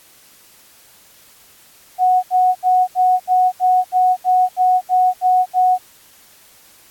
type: tone bursts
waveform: sine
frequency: 736 Hz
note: F#5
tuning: 9 cents flat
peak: -10 dBFS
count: 12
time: 1.98-5.783 s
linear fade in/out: 50 ms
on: 250 ms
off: 73 ms
effects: white hiss -48 dBFS RMS until 6.9 s + AAC 64 kbps